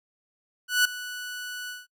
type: tone with ADSR envelope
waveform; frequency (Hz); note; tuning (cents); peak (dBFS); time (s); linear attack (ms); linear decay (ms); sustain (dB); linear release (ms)
sawtooth; 1480; F#6; 0; -13; 0.68-1.87; 170; 5; -17; 180
effects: noise-tail reverb RT60 0.1 s tail -25 dB re dry